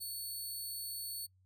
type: tone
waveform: 10% pulse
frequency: 4435 Hz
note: C#8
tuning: in tune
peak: -33 dBFS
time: 0-1.27 s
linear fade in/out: 20 ms
effects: noise-tail reverb RT60 0.1 s tail -24 dB re dry + added 93 Hz sine -66 dBFS peak until 1.45 s